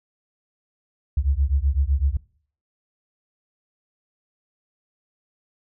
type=beating tone pair; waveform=sine; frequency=65.8 / 73.7 Hz; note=C2 / D2; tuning=+10 / +7 cents; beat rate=7.9 Hz; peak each=-21 dBFS; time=1.17-2.17 s; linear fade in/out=5 ms; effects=noise-tail reverb RT60 0.5 s tail -22 dB re dry